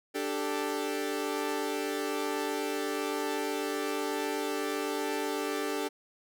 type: chord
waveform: sawtooth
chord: D suspended fourth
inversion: none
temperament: equal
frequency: 293.7 / 392 / 440 Hz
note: D4 / G4 / A4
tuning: 0 / 0 / 0 cents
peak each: -31 dBFS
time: 0.14-5.89 s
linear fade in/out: 20 ms
effects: none